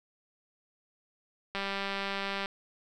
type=click train; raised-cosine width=0.3 ms; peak=-18 dBFS; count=180; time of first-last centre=1.55-2.459 s; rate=197 Hz; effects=none